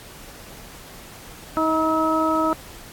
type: harmonic tone with a mistuned harmonic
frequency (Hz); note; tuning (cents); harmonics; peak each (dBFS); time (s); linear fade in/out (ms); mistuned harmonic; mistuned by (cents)
317.2; D#4; +33; 1 / 2 / 3 / 4; -22 / -24 / -26 / -22; 1.57-2.53; 0; 4; +27
effects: pink hiss -42 dBFS RMS until 2.92 s + AAC 64 kbps